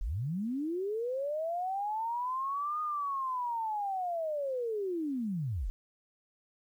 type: linear two-way sweep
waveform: sine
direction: up then down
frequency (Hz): 32.69 to 1236 to 32.69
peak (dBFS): -31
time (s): 0.01-5.7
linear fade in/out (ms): 0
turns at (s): 2.81
effects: 11-bit